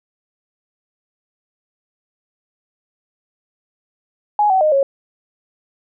sine tone with pitch steps, 835 / 758 / 615 / 550 Hz, G#5 / F#5 / D#5 / C#5, +9 / +42 / -20 / -14 cents, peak -11 dBFS, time 4.39-4.83 s, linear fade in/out 2 ms, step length 110 ms, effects none

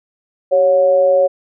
sine tone with amplitude modulation, 554.4 Hz, C#5, in tune, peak -6 dBFS, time 0.51-1.28 s, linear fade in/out 20 ms, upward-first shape sine, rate 168 Hz, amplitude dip 60%, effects none

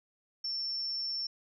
sine tone with amplitude modulation, 5410 Hz, E8, 44 cents sharp, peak -31 dBFS, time 0.44-1.27 s, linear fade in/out 5 ms, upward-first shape sine, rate 136 Hz, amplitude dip 30%, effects none

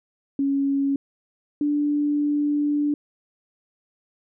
sine tone pair in turn, 277.2 / 292.9 Hz, C#4 / D4, 0 / -5 cents, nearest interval minor second, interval 95 cents, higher second, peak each -19 dBFS, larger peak neither, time 0.39-0.96 / 1.61-2.94 s, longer second, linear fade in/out 2 ms, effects none

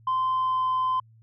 sine tone with pitch glide, 1036 to 1029.4 Hz, C6 to C6, -17 to -29 cents, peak -20 dBFS, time 0.07-1 s, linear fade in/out 5 ms, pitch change -12 cents, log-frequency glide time 0.31-0.68 s, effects tanh soft clip ceiling -20 dBFS + added 112 Hz sine -52 dBFS peak until 1.22 s

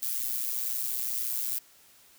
violet noise with amplitude modulation, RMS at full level -28 dBFS, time 0.02-1.59 s, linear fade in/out 10 ms, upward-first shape sine, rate 122 Hz, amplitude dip 75%, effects white hiss -58 dBFS RMS until 2.18 s

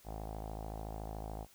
sawtooth tone with low-pass filter, 53.7 Hz, A1, 41 cents flat, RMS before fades -43 dBFS, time 0.04-1.47 s, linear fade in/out 50 ms, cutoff 760 Hz, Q 4.8, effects white hiss -63 dBFS RMS until 1.54 s

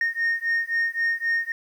sine beating tone pair, 1842 / 1845.8 Hz, A#6 / A#6, -21 / -18 cents, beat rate 3.8 Hz, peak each -23 / -23 dBFS, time 0.01-1.52 s, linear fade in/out 2 ms, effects tanh soft clip ceiling -18 dBFS + 9-bit

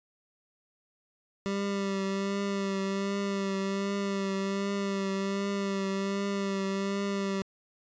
25% pulse tone with vibrato, 196.9 Hz, G3, 8 cents sharp, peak -25 dBFS, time 1.46-7.42 s, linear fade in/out 0 ms, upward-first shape triangle, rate 1.3 Hz, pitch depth 30 cents each way, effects resampled to 16000 Hz

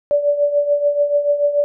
sine tone with tremolo, 580 Hz, D5, 22 cents flat, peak -10 dBFS, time 0.11-1.64 s, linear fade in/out 0 ms, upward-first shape triangle, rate 6.9 Hz, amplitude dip 75%, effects none

